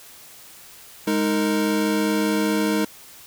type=tone cluster; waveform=square; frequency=207.3 / 312.2 / 461.1 Hz; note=G#3 / D#4 / A#4; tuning=-3 / +6 / -19 cents; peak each=-24 / -23 / -27 dBFS; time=1.07-2.85 s; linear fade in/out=5 ms; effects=white hiss -45 dBFS RMS until 3.26 s